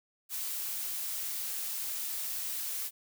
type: noise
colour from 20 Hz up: blue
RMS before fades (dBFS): -36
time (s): 0.29-2.91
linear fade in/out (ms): 50
effects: none